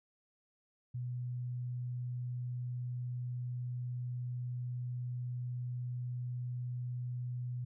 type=tone; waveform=sine; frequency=123.47 Hz; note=B2; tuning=in tune; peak=-36 dBFS; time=0.94-7.65 s; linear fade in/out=10 ms; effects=none